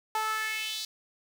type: tone with high-pass filter sweep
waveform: sawtooth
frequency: 435.4 Hz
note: A4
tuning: 18 cents flat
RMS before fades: -32 dBFS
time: 0.15-0.85 s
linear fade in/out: 2 ms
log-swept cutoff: 910 to 4400 Hz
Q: 3.5
effects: none